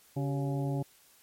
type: harmonic tone with a mistuned harmonic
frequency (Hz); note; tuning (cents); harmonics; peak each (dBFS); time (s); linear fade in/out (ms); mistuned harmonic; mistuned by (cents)
140.3; C#3; +21; 1 / 2 / 3 / 4 / 5 / 6; -30 / -36 / -40 / -42 / -44 / -46; 0.16-0.83; 10; 3; -130
effects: white hiss -61 dBFS RMS until 1.22 s + MP3 64 kbps